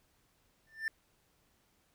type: tone with exponential growth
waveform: triangle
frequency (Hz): 1782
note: A6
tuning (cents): +22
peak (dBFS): -27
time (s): 0.67-0.88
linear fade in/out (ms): 1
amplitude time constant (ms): 44
effects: pink hiss -72 dBFS RMS until 1.94 s